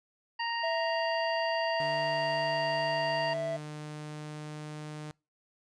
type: harmonic tone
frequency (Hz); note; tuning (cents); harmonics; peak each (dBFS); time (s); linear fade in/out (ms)
932.3; A#5; 0; 1 / 2 / 3 / 5; -33 / -36 / -38 / -40; 0.39-3.34; 10
type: tone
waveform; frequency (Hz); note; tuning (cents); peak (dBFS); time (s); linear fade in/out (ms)
triangle; 659.3; E5; 0; -28; 0.63-3.57; 10
type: tone with pitch glide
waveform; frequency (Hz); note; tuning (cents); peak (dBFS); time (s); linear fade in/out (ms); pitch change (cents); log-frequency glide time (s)
sawtooth; 150.4 to 151.8; D3 to D#3; +42 to -42; -35; 1.8-5.11; 0; +16; 2.91-4.83
effects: noise-tail reverb RT60 0.3 s tail -26 dB re dry + resampled to 22050 Hz